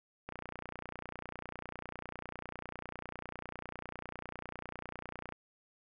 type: click train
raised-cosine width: 0.5 ms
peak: -27 dBFS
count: 152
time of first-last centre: 0.29-5.323 s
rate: 30 Hz
effects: none